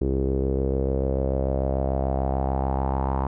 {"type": "tone with low-pass filter sweep", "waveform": "sawtooth", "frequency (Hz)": 66.8, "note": "C2", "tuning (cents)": 36, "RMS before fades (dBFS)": -24, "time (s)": [0.01, 3.27], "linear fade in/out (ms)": 5, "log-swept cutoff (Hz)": [380, 950], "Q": 4.5, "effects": []}